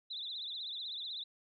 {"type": "tone with vibrato", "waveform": "sine", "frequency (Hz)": 3748, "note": "A#7", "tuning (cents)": 9, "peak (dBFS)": -39, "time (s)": [0.1, 1.24], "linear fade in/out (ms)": 10, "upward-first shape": "triangle", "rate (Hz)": 16, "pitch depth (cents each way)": 170, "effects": []}